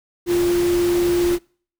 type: tone in noise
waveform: sine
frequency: 349.2 Hz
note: F4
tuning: in tune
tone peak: -15 dBFS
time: 0.26-1.39 s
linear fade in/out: 50 ms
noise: pink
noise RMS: -29 dBFS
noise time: 0.26-1.39 s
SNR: +11 dB
effects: noise-tail reverb RT60 0.5 s tail -26 dB re dry